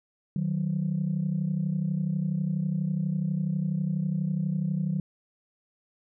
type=tone pair together; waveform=sine; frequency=154.2 / 186.35 Hz; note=D#3 / F#3; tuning=-15 / +13 cents; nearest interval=minor third; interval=328 cents; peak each=-27 dBFS; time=0.36-5 s; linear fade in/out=2 ms; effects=tanh soft clip ceiling -19 dBFS